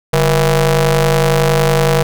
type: ring-modulated tone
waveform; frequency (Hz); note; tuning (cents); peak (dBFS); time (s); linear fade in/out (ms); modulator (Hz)
sawtooth; 168.2; E3; +35; -3; 0.13-2.03; 5; 311
effects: none